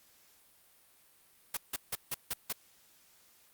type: noise bursts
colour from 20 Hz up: white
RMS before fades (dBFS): -34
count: 6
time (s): 1.54-2.526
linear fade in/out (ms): 5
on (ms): 31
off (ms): 160
effects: white hiss -64 dBFS RMS until 3.53 s + Opus 48 kbps